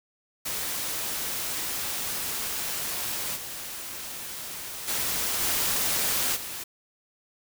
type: noise with level steps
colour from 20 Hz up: white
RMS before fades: -31 / -37 / -28 / -26 / -36 dBFS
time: 0.45-6.64 s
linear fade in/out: 10 ms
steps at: 3.35 / 4.87 / 5.4 / 6.35 s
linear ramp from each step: 20 ms
effects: none